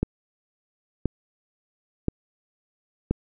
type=click train; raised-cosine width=3 ms; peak=-9 dBFS; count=4; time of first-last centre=0.03-3.11 s; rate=0.974 Hz; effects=none